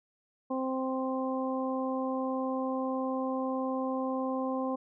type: harmonic tone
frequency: 261.6 Hz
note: C4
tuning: in tune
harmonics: 1 / 2 / 3 / 4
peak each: -32 / -34 / -39 / -38 dBFS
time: 0.5-4.76 s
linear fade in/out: 10 ms
effects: none